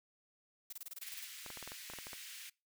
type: noise bursts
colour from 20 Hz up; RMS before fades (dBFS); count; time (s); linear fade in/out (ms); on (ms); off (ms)
blue; -46; 11; 0.7-1.248; 5; 28; 24
type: high-pass noise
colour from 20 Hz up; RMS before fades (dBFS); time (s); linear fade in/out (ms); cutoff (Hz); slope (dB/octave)
pink; -50; 1.01-2.5; 10; 1900; 24
type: clicks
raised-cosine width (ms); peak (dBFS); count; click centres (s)
0.5; -32; 11; 1.463 / 1.503 / 1.573 / 1.627 / 1.676 / 1.719 / 1.9 / 1.936 / 1.987 / 2.069 / 2.132
effects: noise-tail reverb RT60 0.3 s tail -25 dB re dry